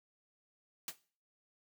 white noise with exponential decay, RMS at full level -35 dBFS, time 0.88-0.96 s, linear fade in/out 2 ms, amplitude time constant 17 ms, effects noise-tail reverb RT60 0.4 s tail -18 dB re dry + high-pass 150 Hz 12 dB/octave

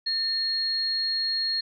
sine tone pair together, 1800 / 4281 Hz, A6 / C8, +39 / +39 cents, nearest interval octave + minor third, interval 1500 cents, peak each -36 / -24 dBFS, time 0.06-1.61 s, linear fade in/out 10 ms, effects none

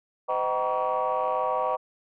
sine tone cluster, 511 / 624 / 763 / 948 / 1131 Hz, C5 / D#5 / G5 / A#5 / C#6, -41 / +5 / -47 / +29 / +34 cents, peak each -29 dBFS, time 0.28-1.77 s, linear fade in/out 20 ms, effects tanh soft clip ceiling -17 dBFS

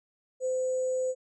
sine tone with sample-and-hold, 514 Hz, C5, 31 cents flat, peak -26 dBFS, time 0.4-1.15 s, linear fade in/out 50 ms, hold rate 7350 Hz, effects resampled to 22050 Hz

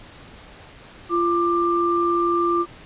sine tone pair together, 344.5 / 1186 Hz, F4 / D6, -24 / +17 cents, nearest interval octave + major sixth, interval 2141 cents, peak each -20 / -20 dBFS, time 1.09-2.66 s, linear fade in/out 50 ms, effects pink hiss -44 dBFS RMS until 2.85 s + resampled to 8000 Hz

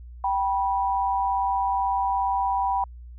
sine tone pair together, 781 / 976.6 Hz, G5 / B5, -7 / -20 cents, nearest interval major third, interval 387 cents, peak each -24 dBFS, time 0.24-2.84 s, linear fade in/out 2 ms, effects added 60 Hz sine -39 dBFS peak until 3.18 s

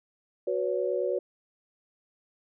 sine chord, F# suspended fourth, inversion none, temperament equal with one note detuned, 370 / 493.9 / 563.1 Hz, F#4 / B4 / C#5, 0 / 0 / +27 cents, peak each -30 dBFS, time 0.47-1.19 s, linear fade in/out 5 ms, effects none

